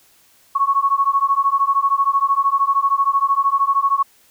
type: beating tone pair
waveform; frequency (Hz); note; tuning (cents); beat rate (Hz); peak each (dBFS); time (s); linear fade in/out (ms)
sine; 1100 / 1113; C#6 / C#6; -14 / +7; 13; -17; 0.55-4.03; 10
effects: white hiss -54 dBFS RMS until 4.3 s